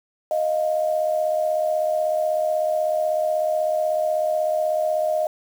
sine tone pair together, 622.3 / 698.5 Hz, D#5 / F5, 0 / 0 cents, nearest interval major second, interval 200 cents, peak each -20 / -25 dBFS, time 0.31-5.27 s, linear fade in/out 2 ms, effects 7-bit

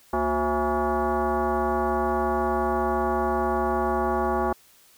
sine tone with frequency modulation, 232.2 Hz, A#3, 7 cents flat, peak -21 dBFS, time 0.13-4.53 s, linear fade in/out 5 ms, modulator 299 Hz, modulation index 3.2, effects white hiss -56 dBFS RMS until 4.97 s

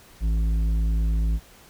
sine tone with tanh clipping, 54.5 Hz, A1, 16 cents flat, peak -21 dBFS, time 0.2-1.4 s, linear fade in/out 50 ms, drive 9 dB, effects pink hiss -51 dBFS RMS until 1.69 s

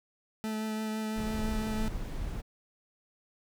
40% pulse tone with vibrato, 217.6 Hz, A3, 19 cents flat, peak -31 dBFS, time 0.44-1.88 s, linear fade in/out 0 ms, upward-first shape triangle, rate 5.9 Hz, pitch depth 14 cents each way
brown noise, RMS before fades -35 dBFS, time 1.16-2.42 s, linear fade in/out 20 ms
effects none

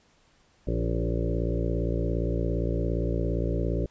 harmonic tone with a mistuned harmonic, 57.4 Hz, A#1, 26 cents flat, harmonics 1 / 2 / 3 / 5 / 6 / 7 / 8 / 9 / 10, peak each -28 / -31 / -33 / -35 / -36 / -36 / -37 / -38 / -38 dBFS, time 0.67-3.86 s, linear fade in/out 5 ms, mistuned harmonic 6, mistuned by +20 cents, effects pink hiss -63 dBFS RMS until 3.9 s + resampled to 16000 Hz

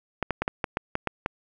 clicks, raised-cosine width 0.5 ms, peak -10 dBFS, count 9, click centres 0.227 / 0.307 / 0.42 / 0.479 / 0.642 / 0.771 / 0.954 / 1.073 / 1.261 s, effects none

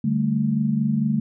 sine chord, D suspended fourth, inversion none, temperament just, 146.83 / 195.78 / 220.2 Hz, D3 / G3 / A3, 0 / -2 / +2 cents, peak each -24 / -25 / -21 dBFS, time 0.04-1.2 s, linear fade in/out 5 ms, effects none

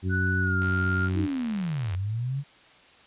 harmonic tone, 93.6 Hz, F#2, 20 cents sharp, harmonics 1 / 2 / 3 / 4, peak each -25 / -31 / -35 / -37 dBFS, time 0.02-1.28 s, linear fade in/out 50 ms
sine tone with pitch glide, 1480 to 1402.6 Hz, F#6 to F6, 0 to +7 cents, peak -26 dBFS, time 0.09-1.1 s, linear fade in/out 50 ms, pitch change -93 cents, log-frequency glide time 0.4-0.57 s
click train, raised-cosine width 0.3 ms, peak -25 dBFS, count 104, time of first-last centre 0.62-1.949 s, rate 77.5 Hz
sine linear two-way sweep, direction down then up, 329.6 to 89 to 145.2 Hz, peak -26 dBFS, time 1.14-2.44 s, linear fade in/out 50 ms, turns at 1.94 s
effects white hiss -54 dBFS RMS until 3.06 s + resampled to 8000 Hz

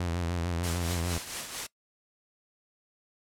sawtooth tone with vibrato, 86.2 Hz, F2, 22 cents flat, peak -25 dBFS, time 0-1.18 s, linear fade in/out 5 ms, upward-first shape triangle, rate 6.7 Hz, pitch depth 82 cents each way
white noise with tremolo, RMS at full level -33 dBFS, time 0.63-1.67 s, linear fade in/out 10 ms, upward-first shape triangle, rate 4.4 Hz, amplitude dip 60%
effects noise-tail reverb RT60 0.1 s tail -21 dB re dry + low-pass 10000 Hz 12 dB/octave

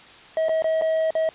triangle tone with dropouts, 640 Hz, D#5, 49 cents sharp, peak -17 dBFS, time 0.37-1.29 s, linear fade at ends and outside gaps 1 ms, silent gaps 0.485-0.493 / 0.622-0.643 / 0.813-0.82 / 1.106-1.152 s, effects white hiss -46 dBFS RMS until 1.34 s + resampled to 8000 Hz

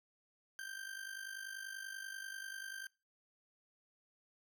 40% pulse tone with amplitude modulation, 1570 Hz, G6, 2 cents sharp, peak -40 dBFS, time 0.59-2.87 s, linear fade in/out 0 ms, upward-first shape sine, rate 50.3 Hz, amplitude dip 70%, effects noise-tail reverb RT60 0.3 s tail -23 dB re dry

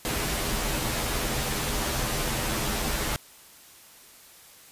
pink noise with comb filter, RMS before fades -28 dBFS, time 0.05-3.16 s, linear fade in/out 0 ms, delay 11 ms, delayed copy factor -0.7, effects white hiss -51 dBFS RMS until 4.71 s + resampled to 32000 Hz

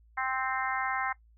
harmonic tone, 261.6 Hz, C4, in tune, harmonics 3 / 4 / 5 / 6 / 7 / 8, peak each -34 / -35 / -36 / -37 / -37 / -38 dBFS, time 0.17-1.13 s, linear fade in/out 10 ms, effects noise-tail reverb RT60 0.1 s tail -18 dB re dry + added 56 Hz sine -57 dBFS peak until 1.37 s

